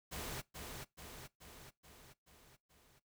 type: noise with echo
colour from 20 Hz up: pink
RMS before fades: -44 dBFS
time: 0.11-0.42 s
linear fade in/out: 20 ms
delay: 430 ms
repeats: 6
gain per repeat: -4 dB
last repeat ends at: 3 s
effects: noise-tail reverb RT60 0.2 s tail -22 dB re dry